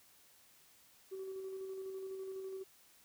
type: tone with tremolo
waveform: sine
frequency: 382 Hz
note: G4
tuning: 45 cents flat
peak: -39 dBFS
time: 1.11-2.64 s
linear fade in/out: 20 ms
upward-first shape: square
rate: 12 Hz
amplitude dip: 30%
effects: tanh soft clip ceiling -38 dBFS + white hiss -65 dBFS RMS until 3.04 s